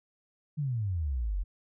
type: exponential sweep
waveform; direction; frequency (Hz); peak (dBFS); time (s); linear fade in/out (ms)
sine; down; 156 to 42.18; -28; 0.57-1.44; 20
effects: none